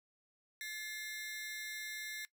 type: ring-modulated tone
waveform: sawtooth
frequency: 1923 Hz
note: B6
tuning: 47 cents flat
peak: -35 dBFS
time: 0.61-2.25 s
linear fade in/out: 0 ms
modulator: 194 Hz
effects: noise-tail reverb RT60 0.1 s tail -18 dB re dry